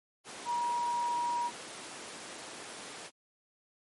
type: tone in noise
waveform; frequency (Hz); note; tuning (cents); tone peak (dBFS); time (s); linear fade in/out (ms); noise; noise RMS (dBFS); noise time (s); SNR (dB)
sine; 956; A#5; +43; -29; 0.45-1.51; 50; pink; -43; 0.24-3.11; +11
effects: high-pass 300 Hz 12 dB/octave + MP3 48 kbps